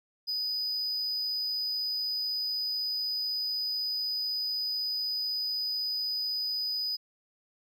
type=tone; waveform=triangle; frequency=4978 Hz; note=D#8; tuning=in tune; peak=-28 dBFS; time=0.27-6.97 s; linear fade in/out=20 ms; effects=none